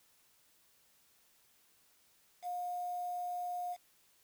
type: tone with quantisation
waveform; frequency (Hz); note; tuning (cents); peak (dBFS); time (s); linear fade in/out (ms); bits
sine; 713; F5; +36; -36; 2.42-3.77; 50; 9
effects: white hiss -69 dBFS RMS until 4.23 s